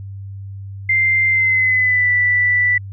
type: tone with pitch glide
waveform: sine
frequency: 2090 to 1972.7 Hz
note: C7 to B6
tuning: -2 to -2 cents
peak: -12 dBFS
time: 0.89-2.78 s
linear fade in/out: 5 ms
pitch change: -100 cents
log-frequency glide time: 1.29-2.11 s
effects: added 98 Hz sine -28 dBFS peak until 2.92 s